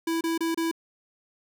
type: tone bursts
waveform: square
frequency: 329.6 Hz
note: E4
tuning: in tune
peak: -25 dBFS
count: 4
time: 0.07-0.714 s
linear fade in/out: 5 ms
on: 140 ms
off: 28 ms
effects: none